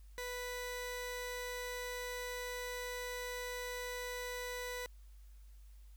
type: tone pair together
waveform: sawtooth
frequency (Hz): 493.9 / 987.8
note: B4 / B5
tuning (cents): 0 / 0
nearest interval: octave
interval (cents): 1200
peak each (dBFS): -38 / -38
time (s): 0.18-4.86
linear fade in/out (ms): 0
effects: added 50 Hz sine -53 dBFS peak until 5.96 s + white hiss -72 dBFS RMS until 5.96 s

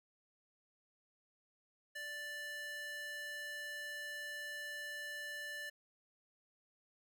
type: tone with high-pass filter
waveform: square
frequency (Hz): 587.3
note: D5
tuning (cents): 0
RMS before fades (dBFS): -45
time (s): 1.95-5.7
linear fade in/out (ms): 10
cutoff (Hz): 1400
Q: 4
effects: none

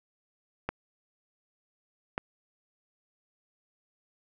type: clicks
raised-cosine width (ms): 0.5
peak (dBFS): -15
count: 2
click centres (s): 0.69 / 2.179
effects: none

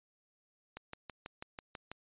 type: click train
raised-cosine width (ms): 0.3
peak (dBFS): -27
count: 8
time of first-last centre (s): 0.77-1.916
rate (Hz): 6.11
effects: resampled to 8000 Hz

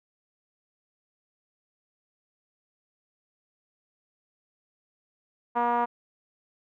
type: tone with low-pass filter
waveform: 5% pulse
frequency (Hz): 238.9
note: A#3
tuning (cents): +43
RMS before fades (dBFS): -25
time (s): 5.55-5.86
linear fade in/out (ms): 20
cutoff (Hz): 940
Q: 3.4
effects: none

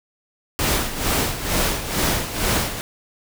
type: noise with tremolo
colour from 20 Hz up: pink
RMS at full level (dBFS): -19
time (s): 0.59-2.81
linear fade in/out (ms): 0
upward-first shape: sine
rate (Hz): 2.2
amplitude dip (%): 70
effects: none

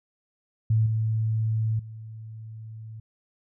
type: tone with level steps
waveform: sine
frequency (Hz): 110.5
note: A2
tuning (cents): +8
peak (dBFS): -18 / -22 / -37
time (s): 0.7-3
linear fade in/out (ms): 5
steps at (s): 0.86 / 1.79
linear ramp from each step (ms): 5
effects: none

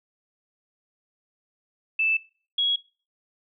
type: tone pair in turn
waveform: sine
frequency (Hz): 2637 / 3322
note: E7 / G#7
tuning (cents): 0 / 0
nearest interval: major third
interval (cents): 400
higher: second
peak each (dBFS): -20 / -20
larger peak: neither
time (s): 1.99-2.17 / 2.58-2.76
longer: neither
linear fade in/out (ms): 5
effects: noise-tail reverb RT60 0.4 s tail -21 dB re dry

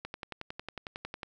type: click train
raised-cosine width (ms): 0.3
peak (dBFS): -22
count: 14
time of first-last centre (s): 0.05-1.232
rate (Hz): 11
effects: none

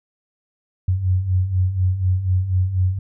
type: beating tone pair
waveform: sine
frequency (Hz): 89.6 / 93.7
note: F2 / F#2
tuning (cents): +45 / +22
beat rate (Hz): 4.1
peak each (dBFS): -23 / -17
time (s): 0.88-2.99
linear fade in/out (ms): 5
effects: none

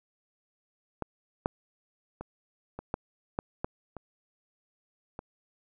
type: clicks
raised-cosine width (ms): 1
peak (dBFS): -18 / -12 / -24 / -24 / -15 / -15 / -16 / -26 / -24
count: 9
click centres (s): 1.023 / 1.459 / 2.21 / 2.79 / 2.941 / 3.389 / 3.645 / 3.967 / 5.191
effects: none

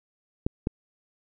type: clicks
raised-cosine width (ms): 3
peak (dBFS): -11 / -12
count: 2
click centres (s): 0.465 / 0.671
effects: none

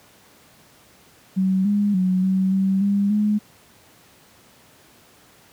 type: tone with pitch steps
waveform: sine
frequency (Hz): 189.1 / 204.8 / 185 / 189.2 / 192.2 / 200.6 / 209.8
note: F#3 / G#3 / F#3 / F#3 / G3 / G3 / G#3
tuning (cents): +38 / -24 / 0 / +39 / -34 / +40 / +18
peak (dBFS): -16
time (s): 1.36-3.39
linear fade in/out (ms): 20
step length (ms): 290
effects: pink hiss -52 dBFS RMS until 5.52 s + high-pass 100 Hz 12 dB/octave

